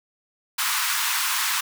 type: high-pass noise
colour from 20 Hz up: pink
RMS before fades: -24 dBFS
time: 0.58-1.61 s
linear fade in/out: 10 ms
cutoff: 960 Hz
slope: 48 dB/octave
effects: none